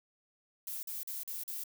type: noise bursts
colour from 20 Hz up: violet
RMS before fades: -40 dBFS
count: 5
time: 0.67-1.638 s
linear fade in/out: 2 ms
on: 160 ms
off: 42 ms
effects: none